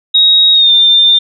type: tone with pitch glide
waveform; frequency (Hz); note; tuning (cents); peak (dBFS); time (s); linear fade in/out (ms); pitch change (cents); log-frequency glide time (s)
sine; 3780 to 3597; A#7 to A7; +23 to +37; -4; 0.14-1.19; 10; -86; 0.53-0.72
effects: none